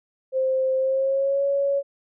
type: tone with pitch glide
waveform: sine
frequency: 524 to 558.4 Hz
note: C5 to C#5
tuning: +2 to +13 cents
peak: -19 dBFS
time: 0.32-1.83 s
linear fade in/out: 50 ms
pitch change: +111 cents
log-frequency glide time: 0.77-1.44 s
effects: none